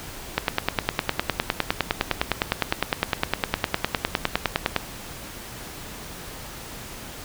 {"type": "click train", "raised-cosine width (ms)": 0.3, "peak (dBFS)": -3, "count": 44, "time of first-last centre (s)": [0.38, 4.763], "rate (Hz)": 9.81, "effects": ["pink hiss -38 dBFS RMS until 7.24 s"]}